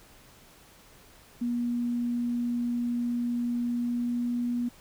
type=tone with pitch glide; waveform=sine; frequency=240 to 241.4 Hz; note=B3 to B3; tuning=-49 to -39 cents; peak=-26 dBFS; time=1.41-4.69 s; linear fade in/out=10 ms; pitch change=+10 cents; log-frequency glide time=3.7-4.41 s; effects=pink hiss -55 dBFS RMS until 4.8 s